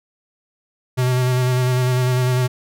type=tone with vibrato; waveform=square; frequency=126.4 Hz; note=B2; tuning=41 cents sharp; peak=-16 dBFS; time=0.97-2.48 s; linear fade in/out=20 ms; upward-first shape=square; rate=10 Hz; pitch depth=18 cents each way; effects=none